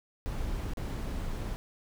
brown noise with dropouts, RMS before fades -34 dBFS, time 0.26-1.56 s, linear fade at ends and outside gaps 0 ms, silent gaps 0.735-0.772 s, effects none

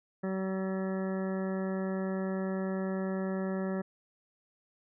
harmonic tone, 190 Hz, F#3, 46 cents sharp, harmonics 1 / 2 / 3 / 4 / 5 / 6 / 7 / 9 / 10, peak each -32 / -37 / -39 / -48 / -50 / -53 / -48 / -48 / -54 dBFS, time 0.23-3.82 s, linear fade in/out 10 ms, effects none

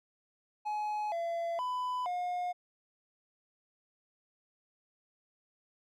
triangle tone with pitch steps, 844 / 677 / 1000 / 716 Hz, G#5 / E5 / B5 / F5, +28 / +46 / +21 / +43 cents, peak -30 dBFS, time 0.65-2.53 s, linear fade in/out 20 ms, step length 470 ms, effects none

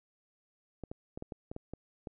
clicks, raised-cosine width 2 ms, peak -27 dBFS, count 9, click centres 0.837 / 0.915 / 1.175 / 1.224 / 1.322 / 1.515 / 1.564 / 1.736 / 2.072 s, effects none

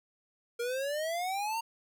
square exponential sweep, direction up, 466.2 to 932.3 Hz, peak -32 dBFS, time 0.59-1.61 s, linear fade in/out 10 ms, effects none

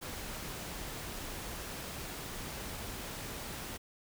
pink noise, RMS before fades -42 dBFS, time 0.01-3.78 s, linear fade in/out 20 ms, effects none

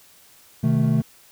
triangle chord, A diminished, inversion first, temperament equal with one note detuned, 127.83 / 155.56 / 220 Hz, C3 / Eb3 / A3, -40 / 0 / 0 cents, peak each -19 dBFS, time 0.63-1.02 s, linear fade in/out 10 ms, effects white hiss -52 dBFS RMS until 1.31 s

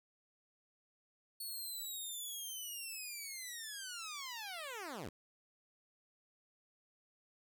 10% pulse linear sweep, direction down, 4435 to 67.6 Hz, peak -35 dBFS, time 1.4-5.09 s, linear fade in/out 5 ms, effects none

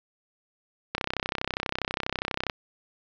click train, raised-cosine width 0.3 ms, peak -11 dBFS, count 51, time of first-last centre 0.95-2.498 s, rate 32.3 Hz, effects resampled to 16000 Hz + 7-bit

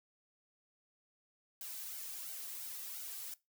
blue noise with flanger, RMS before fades -45 dBFS, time 1.61-3.34 s, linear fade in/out 2 ms, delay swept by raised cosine 1.3 to 2.6 ms, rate 2.9 Hz, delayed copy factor +0.65, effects noise-tail reverb RT60 0.2 s tail -19 dB re dry

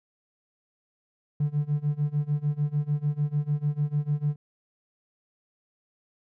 triangle tone with tremolo, 147.3 Hz, D3, 6 cents sharp, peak -17 dBFS, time 1.4-4.36 s, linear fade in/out 5 ms, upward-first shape sine, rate 6.7 Hz, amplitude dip 95%, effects tanh soft clip ceiling -18 dBFS

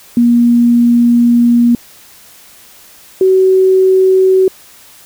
sine tone pair in turn, 238.1 / 377.3 Hz, A#3 / F#4, +37 / +34 cents, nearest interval minor sixth, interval 797 cents, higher second, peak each -5 dBFS, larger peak neither, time 0.17-1.75 / 3.21-4.48 s, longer first, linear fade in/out 2 ms, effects white hiss -40 dBFS RMS until 5.05 s

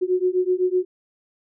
sine beating tone pair, 362 / 369.9 Hz, F#4 / F#4, -38 / 0 cents, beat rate 7.9 Hz, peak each -21 dBFS, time 0.01-0.85 s, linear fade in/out 20 ms, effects none

